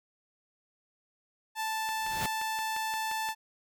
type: tone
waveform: sawtooth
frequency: 880 Hz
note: A5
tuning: in tune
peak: -27 dBFS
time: 1.55-3.35 s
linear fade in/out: 50 ms
type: click train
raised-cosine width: 0.3 ms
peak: -26 dBFS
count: 9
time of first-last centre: 1.89-3.289 s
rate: 5.72 Hz
type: noise with exponential growth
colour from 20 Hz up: pink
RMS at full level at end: -31 dBFS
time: 1.91-2.26 s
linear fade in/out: 1 ms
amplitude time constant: 74 ms
effects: none